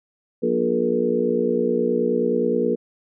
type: harmonic tone with a mistuned harmonic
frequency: 59.7 Hz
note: A#1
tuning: 42 cents sharp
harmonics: 3 / 4 / 5 / 6 / 7 / 8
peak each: -30 / -24 / -32 / -26 / -23 / -23 dBFS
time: 0.42-2.76 s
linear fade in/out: 20 ms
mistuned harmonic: 7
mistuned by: +42 cents
effects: none